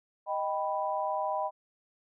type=chord; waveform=sine; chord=Eb augmented; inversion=none; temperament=equal; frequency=622.3 / 784 / 987.8 Hz; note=Eb5 / G5 / B5; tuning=0 / 0 / 0 cents; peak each=-33 dBFS; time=0.26-1.51 s; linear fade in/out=50 ms; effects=none